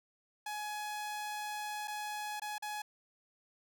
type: tone with dropouts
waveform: sawtooth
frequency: 841 Hz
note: G#5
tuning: 22 cents sharp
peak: -34 dBFS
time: 0.46-2.82 s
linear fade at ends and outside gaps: 5 ms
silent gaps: 1.875-1.879 / 2.398-2.418 / 2.582-2.623 s
effects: none